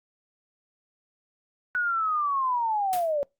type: linear sweep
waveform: sine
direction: down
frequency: 1480 to 554.4 Hz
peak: -23 dBFS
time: 1.75-3.23 s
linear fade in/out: 0 ms
type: noise with exponential decay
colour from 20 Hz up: white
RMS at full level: -32 dBFS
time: 2.93-3.15 s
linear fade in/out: 0 ms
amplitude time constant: 46 ms
effects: noise-tail reverb RT60 0.2 s tail -24 dB re dry + Opus 48 kbps